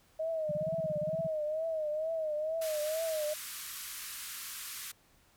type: tone with vibrato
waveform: sine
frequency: 627 Hz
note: D#5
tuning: 13 cents sharp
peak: -31 dBFS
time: 0.19-3.34 s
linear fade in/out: 10 ms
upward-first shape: triangle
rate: 2.2 Hz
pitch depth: 93 cents each way
type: tone bursts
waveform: sine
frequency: 161.7 Hz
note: E3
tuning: 33 cents flat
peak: -35 dBFS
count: 14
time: 0.49-1.27 s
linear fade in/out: 5 ms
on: 26 ms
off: 32 ms
type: band-pass noise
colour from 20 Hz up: white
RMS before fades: -43 dBFS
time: 2.61-4.92 s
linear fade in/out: 10 ms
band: 1100 to 15000 Hz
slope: 48 dB/octave
effects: pink hiss -66 dBFS RMS until 5.36 s